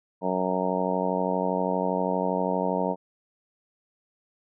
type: harmonic tone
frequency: 92.5 Hz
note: F#2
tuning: in tune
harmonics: 2 / 3 / 4 / 5 / 6 / 7 / 8 / 9 / 10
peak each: -30 / -33 / -36 / -31 / -31 / -31 / -36 / -36 / -31 dBFS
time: 0.21-2.96 s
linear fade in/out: 50 ms
effects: none

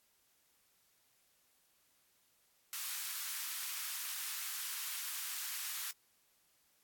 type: high-pass noise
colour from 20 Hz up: white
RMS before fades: -41 dBFS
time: 2.73-5.91 s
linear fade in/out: 0 ms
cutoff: 1100 Hz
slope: 24 dB/octave
effects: white hiss -73 dBFS RMS until 6.83 s + AAC 64 kbps

